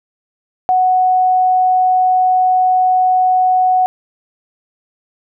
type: tone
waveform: sine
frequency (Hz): 740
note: F#5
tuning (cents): 0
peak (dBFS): -9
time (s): 0.69-3.86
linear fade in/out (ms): 0
effects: none